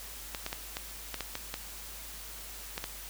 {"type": "clicks", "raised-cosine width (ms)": 0.2, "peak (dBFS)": -17, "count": 10, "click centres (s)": [0.348, 0.464, 0.529, 0.769, 1.143, 1.207, 1.354, 1.541, 2.779, 2.841], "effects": ["added 50 Hz sine -49 dBFS peak until 3.09 s", "white hiss -45 dBFS RMS until 3.09 s"]}